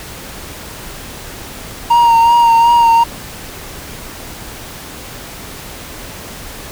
triangle tone with vibrato, 932.3 Hz, A#5, in tune, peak -4 dBFS, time 1.9-3.04 s, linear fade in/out 10 ms, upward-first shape sine, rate 2.7 Hz, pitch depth 29 cents each way, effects pink hiss -30 dBFS RMS until 6.71 s

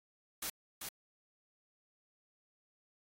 white noise with echo, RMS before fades -39 dBFS, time 0.42-0.5 s, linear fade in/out 5 ms, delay 390 ms, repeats 1, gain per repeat -4 dB, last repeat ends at 0.89 s, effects AAC 48 kbps

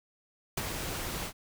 pink noise with ADSR envelope, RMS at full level -29 dBFS, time 0.57-1.33 s, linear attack 7 ms, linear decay 27 ms, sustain -7 dB, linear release 76 ms, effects none

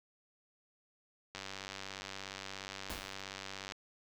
click train, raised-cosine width 0.2 ms, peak -25 dBFS, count 231, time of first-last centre 1.35-3.721 s, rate 97 Hz
pink noise with exponential decay, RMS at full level -40 dBFS, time 2.9-3.24 s, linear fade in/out 0 ms, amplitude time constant 72 ms
effects none

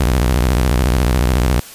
sawtooth tone with vibrato, 61.9 Hz, B1, 5 cents sharp, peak -8 dBFS, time 0-1.6 s, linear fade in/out 5 ms, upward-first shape square, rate 14 Hz, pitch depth 210 cents each way, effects white hiss -36 dBFS RMS until 1.74 s + resampled to 32000 Hz

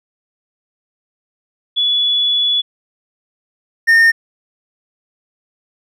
sine / triangle tone pair in turn, 3417 / 1826.4 Hz, G#7 / A#6, +49 / -36 cents, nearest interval major seventh, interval 1085 cents, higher first, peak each -12 / -5 dBFS, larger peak second, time 1.76-2.62 / 3.87-4.12 s, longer first, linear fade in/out 20 ms, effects none

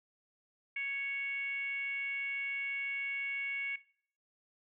sine tone with frequency modulation, 2217 Hz, C#7, in tune, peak -34 dBFS, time 0.76-3.76 s, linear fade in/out 5 ms, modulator 552 Hz, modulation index 0.53, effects noise-tail reverb RT60 0.5 s tail -18 dB re dry

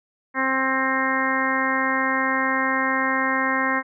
harmonic tone, 264.4 Hz, C4, 18 cents sharp, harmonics 1 / 2 / 3 / 4 / 5 / 6 / 7 / 8, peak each -27 / -30 / -31 / -25 / -31 / -28 / -25 / -30 dBFS, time 0.34-3.83 s, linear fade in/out 50 ms, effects none

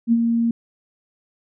sine tone with ADSR envelope, 232 Hz, A#3, 8 cents flat, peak -11 dBFS, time 0.07-0.51 s, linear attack 51 ms, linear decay 45 ms, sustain -5 dB, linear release 3 ms, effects none

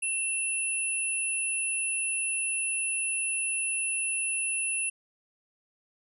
sine tone pair together, 2695 / 10076 Hz, E7 / D#9, +38 / +21 cents, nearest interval octave + major seventh, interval 2283 cents, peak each -31 / -29 dBFS, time 0.02-4.9 s, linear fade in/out 10 ms, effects none

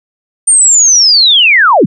sine linear sweep, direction down, 8940 to 119 Hz, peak -3 dBFS, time 0.47-1.86 s, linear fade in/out 10 ms, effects none

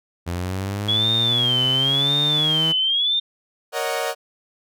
sawtooth linear sweep, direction up, 85.1 to 162.5 Hz, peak -20 dBFS, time 0.26-2.73 s, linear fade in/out 20 ms
sine tone with vibrato, 3322 Hz, G#7, in tune, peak -17 dBFS, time 0.88-3.2 s, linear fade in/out 10 ms, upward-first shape sine, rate 0.95 Hz, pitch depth 160 cents each way
sawtooth chord, D# minor seventh, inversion second, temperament equal with one note detuned, 466.2 / 554.4 / 618.3 / 740 Hz, A#4 / C#5 / D#5 / F#5, 0 / 0 / -11 / 0 cents, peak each -24 dBFS, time 3.72-4.15 s, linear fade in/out 50 ms
effects none

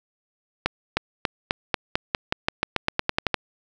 accelerating click train, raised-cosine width 0.3 ms, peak -4 dBFS, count 17, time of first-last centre 0.66-3.343 s, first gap 310 ms, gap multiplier 0.91, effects none

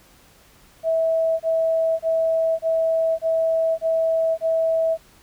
sine tone bursts, 651 Hz, E5, 22 cents flat, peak -17 dBFS, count 7, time 0.83-4.976 s, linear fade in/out 50 ms, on 570 ms, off 26 ms, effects pink hiss -53 dBFS RMS until 5.22 s

